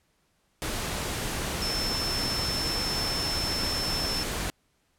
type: tone in noise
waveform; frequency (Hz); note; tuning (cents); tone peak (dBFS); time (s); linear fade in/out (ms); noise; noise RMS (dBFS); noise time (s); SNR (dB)
sine; 5320; E8; +15; -29; 1.62-4.23; 0; pink; -31; 0.62-4.5; -1
effects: pink hiss -70 dBFS RMS until 4.98 s + low-pass 12000 Hz 12 dB/octave